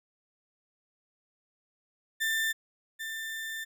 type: tone pair in turn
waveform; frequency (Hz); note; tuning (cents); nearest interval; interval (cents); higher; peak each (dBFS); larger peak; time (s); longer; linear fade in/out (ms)
35% pulse; 1785 / 1785; A6 / A6; +24 / +24; unison; 0; neither; -25 / -33; first; 2.2-2.53 / 2.99-3.65; second; 20
effects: none